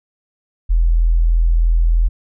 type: tone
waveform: sine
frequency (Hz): 41.58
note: E1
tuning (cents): +16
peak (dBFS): -10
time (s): 0.69-2.09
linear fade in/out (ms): 20
effects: none